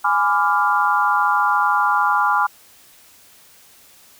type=chord; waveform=sine; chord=G# diminished seventh; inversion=none; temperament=equal with one note detuned; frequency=830.6 / 1003.9 / 1174.7 / 1396.9 Hz; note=G#5 / B5 / D6 / F6; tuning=0 / +28 / 0 / 0 cents; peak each=-20 dBFS; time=0.04-2.47 s; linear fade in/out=10 ms; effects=white hiss -49 dBFS RMS until 4.19 s